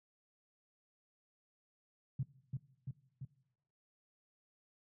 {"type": "tone with echo", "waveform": "sine", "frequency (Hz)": 133.7, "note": "C3", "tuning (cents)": 38, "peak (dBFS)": -32, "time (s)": [2.19, 2.23], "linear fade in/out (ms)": 5, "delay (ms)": 340, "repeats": 3, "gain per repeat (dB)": -3, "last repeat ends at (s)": 3.25, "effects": ["noise-tail reverb RT60 0.9 s tail -20 dB re dry", "high-pass 80 Hz 12 dB/octave"]}